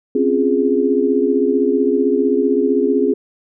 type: chord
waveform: sine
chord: Db major seventh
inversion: third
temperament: equal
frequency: 261.6 / 277.2 / 349.2 / 415.3 Hz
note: C4 / Db4 / F4 / Ab4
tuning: 0 / 0 / 0 / 0 cents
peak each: -18 / -20 / -20 / -16 dBFS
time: 0.15-3.14 s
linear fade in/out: 5 ms
effects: none